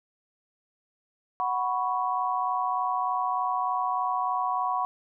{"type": "chord", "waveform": "sine", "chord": "F# suspended fourth", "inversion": "none", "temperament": "just", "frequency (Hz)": [740, 986.7, 1110], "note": ["F#5", "B5", "C#6"], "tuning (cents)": [0, -2, 2], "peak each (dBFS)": -29, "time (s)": [1.4, 4.85], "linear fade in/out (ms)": 0, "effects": []}